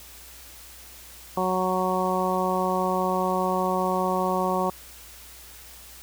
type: harmonic tone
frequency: 185 Hz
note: F#3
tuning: in tune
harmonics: 1 / 2 / 3 / 4 / 5 / 6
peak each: -29 / -29 / -29 / -29 / -29 / -29 dBFS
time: 1.37-4.7 s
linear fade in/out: 2 ms
effects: added 60 Hz sine -51 dBFS peak until 6.02 s + white hiss -46 dBFS RMS until 6.02 s